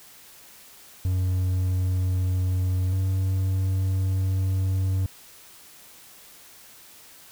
triangle tone pair in turn, 92 / 94.59 Hz, F#2 / F#2, -9 / +39 cents, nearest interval unison, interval 48 cents, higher second, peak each -19 dBFS, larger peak neither, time 1.05-2.93 / 2.93-5.06 s, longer second, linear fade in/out 0 ms, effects white hiss -49 dBFS RMS until 7.31 s

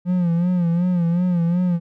triangle tone with vibrato, 174.61 Hz, F3, in tune, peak -14 dBFS, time 0.05-1.8 s, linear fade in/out 50 ms, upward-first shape sine, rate 2.7 Hz, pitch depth 73 cents each way, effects none

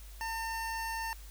25% pulse tone, 904 Hz, A5, 47 cents sharp, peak -31 dBFS, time 0.21-1.13 s, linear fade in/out 0 ms, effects added 50 Hz sine -46 dBFS peak until 1.3 s + white hiss -56 dBFS RMS until 1.3 s

